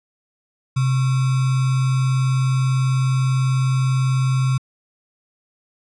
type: tone with sample-and-hold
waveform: sine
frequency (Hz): 130.81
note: C3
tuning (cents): 0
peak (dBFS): -15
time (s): 0.76-4.58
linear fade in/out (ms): 10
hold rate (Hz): 1225
effects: resampled to 22050 Hz